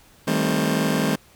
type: chord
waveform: sawtooth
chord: A half-diminished seventh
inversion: second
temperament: just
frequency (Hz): 158.4 / 198 / 220 / 264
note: Eb3 / G3 / A3 / C4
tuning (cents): +31 / +18 / 0 / +16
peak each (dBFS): -21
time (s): 0.27-1.16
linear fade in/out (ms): 10
effects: pink hiss -53 dBFS RMS until 1.35 s